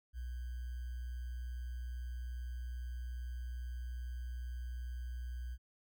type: tone with sample-and-hold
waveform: sine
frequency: 61.2 Hz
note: B1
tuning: 15 cents flat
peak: -39 dBFS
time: 0.13-5.58 s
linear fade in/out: 50 ms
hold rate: 1575 Hz
effects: none